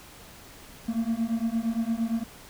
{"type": "beating tone pair", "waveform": "triangle", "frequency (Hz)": [223.9, 232.6], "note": ["A3", "A#3"], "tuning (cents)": [30, -4], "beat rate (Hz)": 8.7, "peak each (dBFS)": -26, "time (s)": [0.88, 2.24], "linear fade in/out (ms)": 10, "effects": ["pink hiss -48 dBFS RMS until 2.49 s"]}